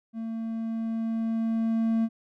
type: tone with level ramp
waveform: triangle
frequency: 225.7 Hz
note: A3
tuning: 44 cents sharp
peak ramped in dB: -29 to -19 dBFS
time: 0.13-2.09 s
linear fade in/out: 50 ms
effects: none